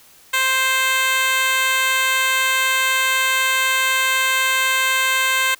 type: tone with high-pass filter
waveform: 10% pulse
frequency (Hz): 524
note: C5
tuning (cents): +2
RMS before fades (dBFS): -18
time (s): 0.33-5.55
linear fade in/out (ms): 10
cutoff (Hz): 1200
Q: 0.92
effects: white hiss -49 dBFS RMS until 5.59 s

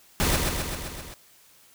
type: noise with echo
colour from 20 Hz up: pink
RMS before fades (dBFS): -23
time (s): 0.2-0.36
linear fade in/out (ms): 0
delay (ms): 130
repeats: 6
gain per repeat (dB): -3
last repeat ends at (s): 1.14
effects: white hiss -56 dBFS RMS until 1.74 s

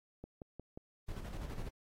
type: click train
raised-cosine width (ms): 2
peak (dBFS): -33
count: 4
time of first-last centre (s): 0.24-0.775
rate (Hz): 5.61
type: noise with tremolo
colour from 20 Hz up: brown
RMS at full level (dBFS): -40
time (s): 1.08-1.69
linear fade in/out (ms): 10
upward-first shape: square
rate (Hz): 12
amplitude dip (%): 45
effects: AAC 48 kbps

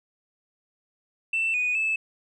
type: tone with pitch steps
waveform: sine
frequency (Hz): 2670 / 2477 / 2618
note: E7 / D#7 / E7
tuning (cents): +22 / -8 / -13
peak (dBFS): -21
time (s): 1.33-1.96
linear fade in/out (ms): 5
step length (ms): 210
effects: tanh soft clip ceiling -19 dBFS

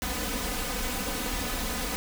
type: noise with comb filter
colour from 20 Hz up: pink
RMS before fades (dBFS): -31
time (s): 0.02-1.96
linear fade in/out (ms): 0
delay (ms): 4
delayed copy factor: +0.95
effects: none

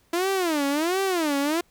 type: tone with vibrato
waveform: sawtooth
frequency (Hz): 329.6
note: E4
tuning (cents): 0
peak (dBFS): -18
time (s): 0.13-1.61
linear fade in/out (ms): 5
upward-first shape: sine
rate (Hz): 1.4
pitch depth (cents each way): 290
effects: pink hiss -63 dBFS RMS until 1.7 s

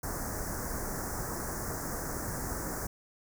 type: band-stop noise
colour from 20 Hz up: pink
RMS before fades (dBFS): -36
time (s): 0.03-2.87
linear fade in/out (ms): 5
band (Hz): 1800 to 5500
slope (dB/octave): 48
effects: none

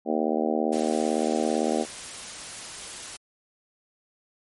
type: harmonic tone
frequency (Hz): 77.78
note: D#2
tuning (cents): 0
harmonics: 3 / 4 / 5 / 6 / 7 / 8 / 9 / 10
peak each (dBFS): -28 / -29 / -30 / -31 / -31 / -32 / -33 / -33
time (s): 0.05-1.86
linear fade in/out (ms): 50
type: noise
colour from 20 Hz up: white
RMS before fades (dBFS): -38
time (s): 0.72-3.17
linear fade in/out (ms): 10
effects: MP3 48 kbps

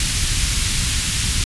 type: band-stop noise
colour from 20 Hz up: pink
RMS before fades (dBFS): -19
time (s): 0-1.44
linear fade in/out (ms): 2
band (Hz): 130 to 2600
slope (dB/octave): 12
effects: resampled to 24000 Hz

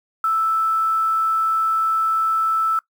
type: tone with quantisation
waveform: sine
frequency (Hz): 1318.5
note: E6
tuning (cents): 0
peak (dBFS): -16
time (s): 0.24-2.79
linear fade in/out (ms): 2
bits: 7
effects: noise-tail reverb RT60 0.1 s tail -20 dB re dry

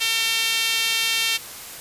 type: tone with high-pass filter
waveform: sawtooth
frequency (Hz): 452.7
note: A4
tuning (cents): +49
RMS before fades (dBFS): -22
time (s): 0-1.38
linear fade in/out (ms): 20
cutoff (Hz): 2900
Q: 2.1
effects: white hiss -37 dBFS RMS until 1.8 s + resampled to 32000 Hz

